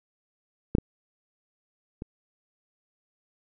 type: clicks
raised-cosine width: 3 ms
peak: -6 / -13 / -22 dBFS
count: 3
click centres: 0.751 / 0.784 / 2.021 s
effects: none

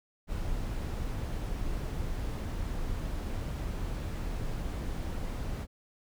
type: noise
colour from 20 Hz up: brown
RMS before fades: -34 dBFS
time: 0.27-5.67 s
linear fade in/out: 50 ms
effects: none

